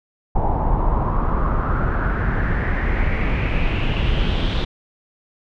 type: noise with low-pass filter sweep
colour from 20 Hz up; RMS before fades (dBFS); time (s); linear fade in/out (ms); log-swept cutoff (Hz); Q
brown; -19; 0.35-4.65; 10; 820 to 3600; 4.7
effects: none